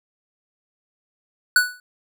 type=tone with exponential decay; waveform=square; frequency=1480 Hz; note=F#6; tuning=in tune; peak=-10 dBFS; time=1.56-1.8 s; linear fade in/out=2 ms; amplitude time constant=51 ms; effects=none